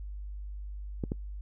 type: clicks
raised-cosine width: 3 ms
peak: -18 dBFS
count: 2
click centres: 1.038 / 1.119 s
effects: noise-tail reverb RT60 0.1 s tail -24 dB re dry + added 50 Hz sine -37 dBFS peak until 1.41 s